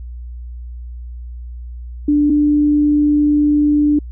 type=tone pair in turn; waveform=sine; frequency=293.7 / 295.2 Hz; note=D4 / D4; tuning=0 / +9 cents; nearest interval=unison; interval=9 cents; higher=second; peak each=-10 dBFS; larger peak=neither; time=2.08-2.3 / 2.3-3.99 s; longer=second; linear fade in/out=5 ms; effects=added 60 Hz sine -27 dBFS peak until 4.11 s